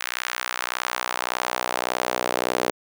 sawtooth tone with high-pass filter sweep, 61.74 Hz, B1, in tune, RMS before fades -27 dBFS, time 0-2.71 s, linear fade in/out 5 ms, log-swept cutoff 1700 to 450 Hz, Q 1.3, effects none

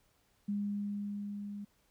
sine tone with level ramp, 203.9 Hz, G#3, 32 cents flat, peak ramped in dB -31 to -40 dBFS, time 0.48-1.65 s, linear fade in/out 10 ms, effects pink hiss -72 dBFS RMS until 1.9 s

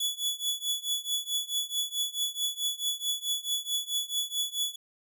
sawtooth tone with tremolo, 3413 Hz, G#7, 47 cents sharp, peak -22 dBFS, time 0-4.76 s, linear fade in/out 5 ms, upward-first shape triangle, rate 4.6 Hz, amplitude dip 95%, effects none

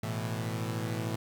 sawtooth chord, A suspended second, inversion none, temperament equal, 110 / 123.47 / 164.81 Hz, A2 / B2 / E3, 0 / 0 / 0 cents, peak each -30 / -34 / -34 dBFS, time 0.03-1.16 s, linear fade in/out 5 ms, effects 10-bit

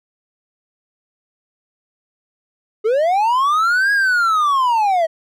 triangle linear two-way sweep, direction up then down, 410.2 to 1661.2 to 629 Hz, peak -11 dBFS, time 2.84-5.07 s, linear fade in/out 20 ms, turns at 3.92 s, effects none

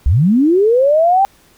sine linear sweep, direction up, 55 to 800 Hz, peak -8 dBFS, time 0.06-1.25 s, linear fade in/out 0 ms, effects pink hiss -50 dBFS RMS until 1.57 s

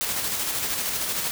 white noise with tremolo, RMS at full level -26 dBFS, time 0.01-1.31 s, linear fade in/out 0 ms, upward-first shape square, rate 13 Hz, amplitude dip 30%, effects none

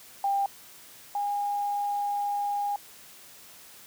sine tone pair in turn, 796 / 815.1 Hz, G5 / G#5, +26 / -33 cents, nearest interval unison, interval 41 cents, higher second, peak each -23 / -26 dBFS, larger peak first, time 0.24-0.46 / 1.15-2.76 s, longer second, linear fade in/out 2 ms, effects white hiss -50 dBFS RMS until 3.86 s + high-pass 60 Hz 12 dB/octave

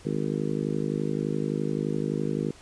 harmonic tone, 51.7 Hz, G#1, 7 cents flat, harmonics 3 / 4 / 5 / 6 / 7 / 8 / 9, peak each -31 / -32 / -33 / -34 / -34 / -35 / -36 dBFS, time 0.05-2.51 s, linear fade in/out 5 ms, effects pink hiss -51 dBFS RMS until 2.61 s + resampled to 22050 Hz

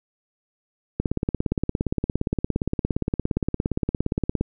click train, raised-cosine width 3 ms, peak -9 dBFS, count 60, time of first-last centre 1-4.41 s, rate 17.3 Hz, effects none

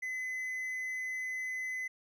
triangle tone, 2026 Hz, B6, 44 cents sharp, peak -33 dBFS, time 0.02-1.88 s, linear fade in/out 10 ms, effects none

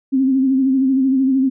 sine tone with vibrato, 265.2 Hz, C4, 23 cents sharp, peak -12 dBFS, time 0.12-1.5 s, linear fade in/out 20 ms, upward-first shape sine, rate 13 Hz, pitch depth 49 cents each way, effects none

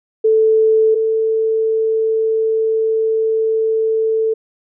sine tone pair in turn, 440 / 443.1 Hz, A4 / A4, 0 / +12 cents, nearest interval unison, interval 12 cents, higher second, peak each -9 / -13 dBFS, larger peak first, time 0.24-0.95 / 0.95-4.34 s, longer second, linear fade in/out 10 ms, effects none

